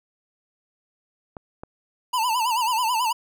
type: clicks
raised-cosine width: 1 ms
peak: -22 dBFS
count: 2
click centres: 1.368 / 1.635 s
type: tone with vibrato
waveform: square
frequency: 941 Hz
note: A#5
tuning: 16 cents sharp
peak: -21 dBFS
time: 2.13-3.13 s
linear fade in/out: 10 ms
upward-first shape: sine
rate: 9.2 Hz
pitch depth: 130 cents each way
effects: none